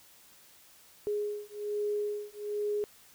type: beating tone pair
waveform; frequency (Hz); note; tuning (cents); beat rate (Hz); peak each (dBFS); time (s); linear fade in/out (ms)
sine; 415.3 / 416.5; G#4 / G#4; 0 / +5; 1.2; -34 / -34; 1.07-2.84; 0
effects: white hiss -58 dBFS RMS until 3.14 s